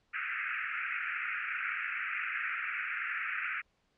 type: band-pass noise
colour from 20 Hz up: pink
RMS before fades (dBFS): -36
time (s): 0.13-3.62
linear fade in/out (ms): 20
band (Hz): 1300 to 2600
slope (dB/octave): 96
effects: pink hiss -74 dBFS RMS until 3.97 s + low-pass 5000 Hz 12 dB/octave